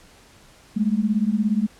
sine beating tone pair, 203.5 / 220.5 Hz, G#3 / A3, -35 / +4 cents, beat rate 17 Hz, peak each -21 dBFS, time 0.76-1.67 s, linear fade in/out 10 ms, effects pink hiss -51 dBFS RMS until 1.79 s + low-pass 10000 Hz 12 dB/octave

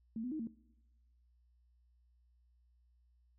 sine tone with pitch steps, 224.3 / 250.1 / 311.5 / 228.1 Hz, A3 / B3 / D#4 / A#3, +34 / +22 / +2 / -37 cents, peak -37 dBFS, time 0.16-0.472 s, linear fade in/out 2 ms, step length 78 ms, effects noise-tail reverb RT60 1.0 s tail -21 dB re dry + added 60 Hz sine -67 dBFS peak until 3.38 s

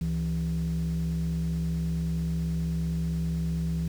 sine tone pair together, 69.3 / 164.82 Hz, C#2 / E3, 0 / 0 cents, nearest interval octave + minor third, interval 1500 cents, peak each -29 / -25 dBFS, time 0.01-3.88 s, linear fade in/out 5 ms, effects tanh soft clip ceiling -23 dBFS + 8-bit

